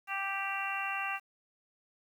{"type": "harmonic tone", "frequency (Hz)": 392, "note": "G4", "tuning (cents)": 0, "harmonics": [2, 3, 4, 5, 6, 7], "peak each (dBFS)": [-39, -39, -40, -42, -43, -37], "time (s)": [0.07, 1.2], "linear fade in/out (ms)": 50, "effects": ["10-bit"]}